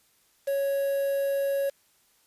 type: tone with quantisation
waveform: triangle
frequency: 554.4 Hz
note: C#5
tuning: in tune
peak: -22 dBFS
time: 0.47-1.7 s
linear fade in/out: 10 ms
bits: 7
effects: white hiss -65 dBFS RMS until 2.26 s + resampled to 32000 Hz